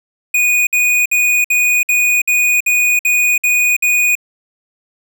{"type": "tone bursts", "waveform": "square", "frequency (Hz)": 2470, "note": "D#7", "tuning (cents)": -13, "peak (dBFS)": -11, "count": 10, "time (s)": [0.34, 4.153], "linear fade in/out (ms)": 5, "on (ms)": 330, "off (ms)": 57, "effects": []}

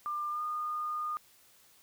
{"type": "tone with pitch glide", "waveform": "sine", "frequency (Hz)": [1195, 1221.5], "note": ["D6", "D#6"], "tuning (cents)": [30, -32], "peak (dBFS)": -32, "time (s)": [0.06, 1.17], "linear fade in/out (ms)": 0, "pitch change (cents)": 38, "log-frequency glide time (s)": [0.3, 0.42], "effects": ["white hiss -62 dBFS RMS until 1.82 s"]}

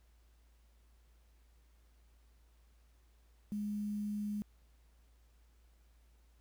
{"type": "tone with quantisation", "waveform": "sine", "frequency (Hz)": 207.7, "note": "G#3", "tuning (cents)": 0, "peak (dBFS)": -35, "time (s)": [3.52, 4.42], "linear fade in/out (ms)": 0, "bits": 10, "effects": ["added 57 Hz sine -63 dBFS peak until 6.4 s", "pink hiss -75 dBFS RMS until 6.4 s"]}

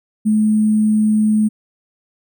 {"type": "tone with sample-and-hold", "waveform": "sine", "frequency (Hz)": 214.9, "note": "A3", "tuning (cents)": -41, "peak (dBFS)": -11, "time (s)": [0.25, 1.49], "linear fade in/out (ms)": 20, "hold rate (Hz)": 8820, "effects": []}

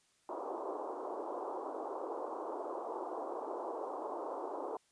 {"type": "band-pass noise", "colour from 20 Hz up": "pink", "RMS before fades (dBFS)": -41, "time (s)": [0.29, 4.77], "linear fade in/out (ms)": 2, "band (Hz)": [320, 1100], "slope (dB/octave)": 48, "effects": ["white hiss -72 dBFS RMS until 4.91 s", "resampled to 22050 Hz"]}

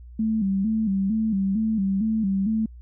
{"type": "tone with vibrato", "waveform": "sine", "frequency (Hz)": 206.7, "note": "G#3", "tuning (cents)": -8, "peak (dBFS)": -20, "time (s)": [0.19, 2.66], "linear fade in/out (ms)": 5, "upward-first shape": "square", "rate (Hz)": 2.2, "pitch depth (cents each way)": 110, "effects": ["added 60 Hz sine -40 dBFS peak until 2.81 s"]}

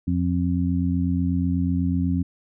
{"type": "harmonic tone", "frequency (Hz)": 88.1, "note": "F2", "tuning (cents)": 16, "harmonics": [1, 2, 3], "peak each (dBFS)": [-24, -24, -24], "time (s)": [0.07, 2.23], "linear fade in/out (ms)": 10, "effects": []}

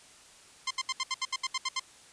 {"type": "tone bursts", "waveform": "10% pulse", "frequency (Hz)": 1046.5, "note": "C6", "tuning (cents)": 0, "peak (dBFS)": -20, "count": 11, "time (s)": [0.67, 1.797], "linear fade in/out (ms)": 5, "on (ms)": 37, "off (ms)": 72, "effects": ["white hiss -55 dBFS RMS until 2.12 s", "resampled to 22050 Hz"]}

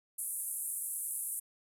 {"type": "band-pass noise", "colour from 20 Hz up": "white", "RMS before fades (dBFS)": -38, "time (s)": [0.18, 1.4], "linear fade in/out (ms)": 10, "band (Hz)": [8800, 12000], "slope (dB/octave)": 48, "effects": []}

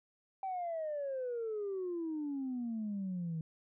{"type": "exponential sweep", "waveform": "sine", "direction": "down", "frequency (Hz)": [779, 157.5], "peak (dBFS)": -34, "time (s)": [0.43, 3.41], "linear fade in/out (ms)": 2, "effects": ["tanh soft clip ceiling -32 dBFS"]}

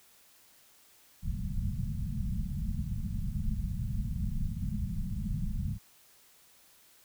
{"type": "low-pass noise", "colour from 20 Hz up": "pink", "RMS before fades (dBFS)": -33, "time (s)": [1.22, 5.79], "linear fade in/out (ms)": 50, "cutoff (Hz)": 220, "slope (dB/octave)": 96, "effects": ["white hiss -61 dBFS RMS until 7.04 s"]}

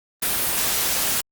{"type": "noise", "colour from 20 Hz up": "white", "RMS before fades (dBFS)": -22, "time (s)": [0.22, 1.21], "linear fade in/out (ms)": 5, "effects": ["Opus 32 kbps"]}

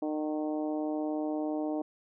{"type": "harmonic tone with a mistuned harmonic", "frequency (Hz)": 152.8, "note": "D#3", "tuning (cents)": -31, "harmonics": [2, 3, 4, 5, 6, 7], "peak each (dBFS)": [-31, -40, -37, -41, -48, -54], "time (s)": [0.02, 1.82], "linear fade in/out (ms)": 5, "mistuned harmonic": 7, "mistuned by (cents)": 28, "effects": []}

